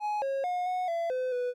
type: tone with pitch steps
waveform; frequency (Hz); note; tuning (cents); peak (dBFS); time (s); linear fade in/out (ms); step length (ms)
triangle; 839 / 544 / 719 / 732 / 675 / 510 / 493.6; G#5 / C#5 / F#5 / F#5 / E5 / C5 / B4; +17 / -33 / -50 / -19 / +41 / -44 / -1; -26; 0-1.54; 50; 220
effects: none